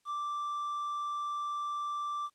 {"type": "tone with quantisation", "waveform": "triangle", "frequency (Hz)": 1174, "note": "D6", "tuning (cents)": -1, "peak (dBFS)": -31, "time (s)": [0.05, 2.3], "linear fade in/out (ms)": 50, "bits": 10, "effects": ["white hiss -75 dBFS RMS until 2.34 s", "low-pass 9000 Hz 12 dB/octave"]}